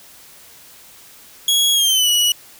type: tone with pitch glide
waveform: sawtooth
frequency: 3326 to 2929 Hz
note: G#7 to F#7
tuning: +2 to -18 cents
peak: -10 dBFS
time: 1.48-2.32 s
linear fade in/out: 2 ms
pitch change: -220 cents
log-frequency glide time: 1.73-2.09 s
effects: white hiss -44 dBFS RMS until 2.59 s